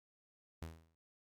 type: tone with exponential decay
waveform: sawtooth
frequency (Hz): 81.6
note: E2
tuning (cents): -17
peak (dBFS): -37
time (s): 0.62-0.95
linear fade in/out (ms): 0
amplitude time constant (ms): 71
effects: noise-tail reverb RT60 0.1 s tail -20 dB re dry + MP3 96 kbps